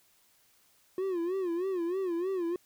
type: tone with vibrato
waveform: triangle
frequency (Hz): 360.2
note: F#4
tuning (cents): -46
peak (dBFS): -27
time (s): 0.98-2.56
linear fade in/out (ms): 2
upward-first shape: sine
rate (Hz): 3.2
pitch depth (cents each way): 130
effects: white hiss -66 dBFS RMS until 2.65 s